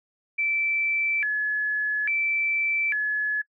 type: tone with vibrato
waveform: sine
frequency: 1992 Hz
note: B6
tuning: 14 cents sharp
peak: -22 dBFS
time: 0.38-3.42 s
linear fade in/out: 10 ms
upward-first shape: square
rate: 0.59 Hz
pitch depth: 270 cents each way
effects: noise-tail reverb RT60 0.1 s tail -24 dB re dry